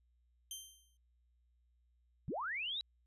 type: tone with exponential decay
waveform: 15% pulse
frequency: 3136 Hz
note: G7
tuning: in tune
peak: -34 dBFS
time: 0.51-0.97 s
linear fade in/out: 1 ms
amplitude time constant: 100 ms
type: linear sweep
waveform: sine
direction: up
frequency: 94.5 to 3951 Hz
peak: -37 dBFS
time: 2.28-2.81 s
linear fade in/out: 0 ms
effects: added 60 Hz sine -70 dBFS peak until 3.06 s + resampled to 32000 Hz